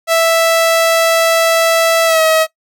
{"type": "tone with pitch glide", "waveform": "sawtooth", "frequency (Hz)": [659.3, 638.3], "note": ["E5", "D#5"], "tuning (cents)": [0, 44], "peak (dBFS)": -5, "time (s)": [0.07, 2.47], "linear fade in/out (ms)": 50, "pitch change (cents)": -56, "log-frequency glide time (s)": [2.06, 2.21], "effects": ["noise-tail reverb RT60 0.1 s tail -19 dB re dry"]}